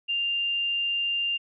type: tone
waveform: sine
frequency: 2794 Hz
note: F7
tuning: in tune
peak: -24 dBFS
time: 0.08-1.38 s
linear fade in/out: 20 ms
effects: none